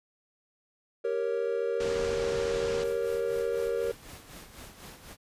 triangle chord, G diminished, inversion none, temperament equal, 392 / 466.2 / 554.4 Hz, G4 / Bb4 / Db5, 0 / 0 / 0 cents, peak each -32 / -27 / -32 dBFS, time 1.04-3.92 s, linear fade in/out 10 ms
pink low-pass noise, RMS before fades -38 dBFS, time 1.8-2.84 s, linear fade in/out 5 ms, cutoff 7100 Hz, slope 24 dB/octave
pink noise with tremolo, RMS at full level -45 dBFS, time 2.81-5.17 s, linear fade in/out 50 ms, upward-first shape sine, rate 4 Hz, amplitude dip 60%
effects resampled to 32000 Hz

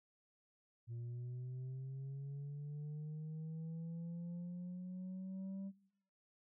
sine linear sweep, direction up, 116.54 to 196 Hz, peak -40 dBFS, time 0.87-5.72 s, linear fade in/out 50 ms, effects noise-tail reverb RT60 0.7 s tail -19 dB re dry + tanh soft clip ceiling -42 dBFS

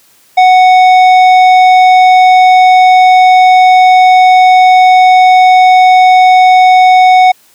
triangle tone with tanh clipping, 740 Hz, F#5, in tune, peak -3 dBFS, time 0.37-7.32 s, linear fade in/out 10 ms, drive 15 dB, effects white hiss -46 dBFS RMS until 7.54 s + high-pass 80 Hz 12 dB/octave

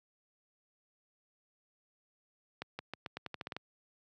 accelerating click train, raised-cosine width 0.3 ms, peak -23 dBFS, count 11, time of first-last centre 2.62-3.566 s, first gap 170 ms, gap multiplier 0.86, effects high-pass 100 Hz 12 dB/octave

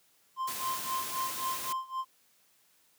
triangle tone with tremolo, 1046.5 Hz, C6, in tune, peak -28 dBFS, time 0.36-2.05 s, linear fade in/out 50 ms, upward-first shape sine, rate 3.8 Hz, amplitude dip 90%
white noise, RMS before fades -38 dBFS, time 0.47-1.73 s, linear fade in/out 10 ms
effects white hiss -67 dBFS RMS until 2.98 s + high-pass 100 Hz 12 dB/octave

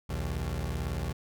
25% pulse beating tone pair, 61.74 / 79.74 Hz, B1 / D#2, 0 / +43 cents, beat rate 18 Hz, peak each -30 dBFS, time 0.09-1.13 s, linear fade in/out 10 ms, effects none

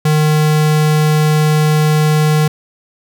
square tone, 153.1 Hz, D#3, 28 cents flat, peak -10 dBFS, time 0.05-2.48 s, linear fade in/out 5 ms, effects none

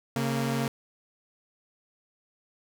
sawtooth tone pair together, 136.7 / 230.7 Hz, C#3 / A#3, -24 / -18 cents, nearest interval major sixth, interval 906 cents, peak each -25 dBFS, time 0.16-0.68 s, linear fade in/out 2 ms, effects none

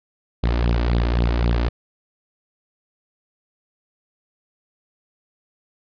sawtooth tone with flanger, 58.7 Hz, A#1, 13 cents sharp, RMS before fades -19 dBFS, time 0.43-1.69 s, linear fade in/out 10 ms, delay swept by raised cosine 0.23 to 3.43 ms, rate 3.8 Hz, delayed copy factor +0.7, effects resampled to 11025 Hz

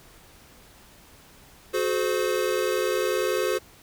square tone cluster, 367 / 427.3 / 518 Hz, F#4 / G#4 / C5, -14 / +49 / -17 cents, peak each -28 dBFS, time 1.73-3.59 s, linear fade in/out 20 ms, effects pink hiss -52 dBFS RMS until 3.82 s

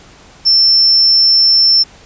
sine tone, 5360 Hz, E8, 28 cents sharp, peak -6 dBFS, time 0.45-1.84 s, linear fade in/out 20 ms, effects pink hiss -41 dBFS RMS until 2.05 s + resampled to 16000 Hz

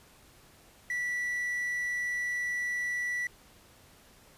triangle tone with quantisation, 1957 Hz, B6, 16 cents flat, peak -28 dBFS, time 0.9-3.27 s, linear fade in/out 2 ms, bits 9, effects pink hiss -58 dBFS RMS until 4.37 s + resampled to 32000 Hz

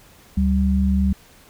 sine tone pair together, 72.4 / 193.55 Hz, D2 / G3, -24 / -22 cents, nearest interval octave + perfect fourth, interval 1702 cents, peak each -18 dBFS, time 0.37-1.13 s, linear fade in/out 5 ms, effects pink hiss -50 dBFS RMS until 1.49 s

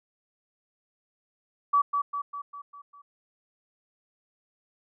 sine tone with echo, 1145 Hz, D6, 44 cents flat, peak -18 dBFS, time 1.73-1.82 s, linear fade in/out 10 ms, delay 200 ms, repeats 6, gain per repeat -5 dB, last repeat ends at 3.02 s, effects none

